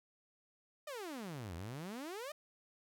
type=exponential two-way sweep; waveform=sawtooth; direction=down then up; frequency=628 to 80 to 628 Hz; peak=-39 dBFS; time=0.87-2.32 s; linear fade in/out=5 ms; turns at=1.55 s; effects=none